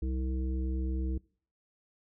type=harmonic tone; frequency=64.6 Hz; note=C2; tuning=21 cents flat; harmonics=1 / 3 / 5 / 7; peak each=-30 / -42 / -39 / -48 dBFS; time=0.02-1.18 s; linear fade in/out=5 ms; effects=noise-tail reverb RT60 0.5 s tail -24 dB re dry